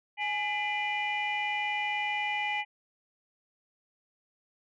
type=tone cluster; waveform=sine; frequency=836 / 2011 / 2402 / 2951 Hz; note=G#5 / B6 / D7 / F#7; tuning=+11 / +31 / +38 / -5 cents; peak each=-32 / -33 / -33 / -39 dBFS; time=0.17-2.65 s; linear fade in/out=50 ms; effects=tanh soft clip ceiling -20 dBFS